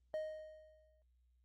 triangle tone with exponential decay, 622.3 Hz, D#5, in tune, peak -34 dBFS, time 0.14-1.02 s, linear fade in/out 0 ms, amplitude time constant 190 ms, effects added 61 Hz sine -70 dBFS peak until 1.44 s + Opus 32 kbps

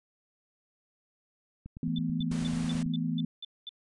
click train, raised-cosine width 5 ms, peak -30 dBFS, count 12, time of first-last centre 1.66-2.861 s, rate 9.16 Hz
sine chord, E suspended fourth, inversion none, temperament equal, 164.81 / 220 / 246.9 Hz, E3 / A3 / B3, 0 / 0 / 0 cents, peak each -31 / -35 / -32 dBFS, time 1.83-3.25 s, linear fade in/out 2 ms
sine tone bursts, 3520 Hz, A7, in tune, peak -37 dBFS, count 8, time 1.96-3.692 s, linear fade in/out 2 ms, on 24 ms, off 220 ms
pink low-pass noise, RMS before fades -43 dBFS, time 2.31-2.83 s, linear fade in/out 5 ms, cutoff 10000 Hz, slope 96 dB/octave
effects none

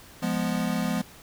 square chord, F diminished, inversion none, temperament equal, 174.61 / 207.7 / 246.9 Hz, F3 / Ab3 / Cb4, 0 / 0 / 0 cents, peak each -30 dBFS, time 0.22-1.02 s, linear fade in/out 10 ms, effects pink hiss -49 dBFS RMS until 1.22 s

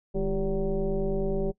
sine tone with frequency modulation, 207.7 Hz, G#3, in tune, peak -24 dBFS, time 0.14-1.52 s, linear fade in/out 20 ms, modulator 183 Hz, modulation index 1.8, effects noise-tail reverb RT60 0.1 s tail -20 dB re dry

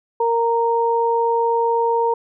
sine tone pair together, 464 / 928 Hz, A#4 / A#5, -8 / -8 cents, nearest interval octave, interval 1200 cents, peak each -18 dBFS, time 0.2-2.14 s, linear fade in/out 5 ms, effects none

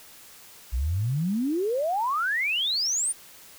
sine exponential sweep, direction up, 56.6 to 9530 Hz, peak -23 dBFS, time 0.72-3.13 s, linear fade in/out 20 ms, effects white hiss -49 dBFS RMS until 3.58 s

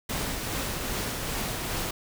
pink noise with tremolo, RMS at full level -30 dBFS, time 0.09-1.91 s, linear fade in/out 5 ms, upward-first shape triangle, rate 2.5 Hz, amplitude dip 30%, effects none

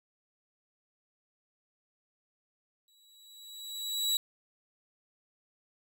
sawtooth tone with exponential growth, 3903 Hz, B7, 21 cents flat, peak -22 dBFS, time 2.88-4.17 s, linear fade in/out 1 ms, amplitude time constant 280 ms, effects none

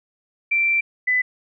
sine tone pair in turn, 2349 / 2002 Hz, D7 / B6, 0 / +23 cents, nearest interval minor third, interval 277 cents, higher first, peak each -16 dBFS, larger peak neither, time 0.51-0.81 / 1.07-1.22 s, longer first, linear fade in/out 10 ms, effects none

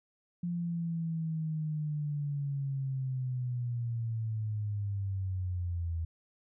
sine linear sweep, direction down, 174.9 to 81.5 Hz, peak -31 dBFS, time 0.43-6.05 s, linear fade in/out 5 ms, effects none

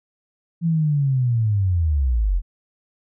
sine linear sweep, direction down, 170.5 to 39.49 Hz, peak -16 dBFS, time 0.61-2.42 s, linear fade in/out 50 ms, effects none

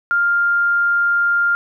sine tone, 1400 Hz, F6, 4 cents sharp, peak -13 dBFS, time 0.11-1.55 s, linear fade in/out 0 ms, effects 9-bit

